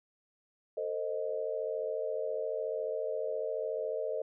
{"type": "chord", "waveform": "sine", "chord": "A diminished", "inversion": "none", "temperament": "equal with one note detuned", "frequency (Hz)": [449, 523.3, 622.3], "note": ["A4", "C5", "Eb5"], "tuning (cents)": [35, 0, 0], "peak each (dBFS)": [-36, -37, -36], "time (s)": [0.77, 4.22], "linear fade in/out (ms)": 5, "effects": []}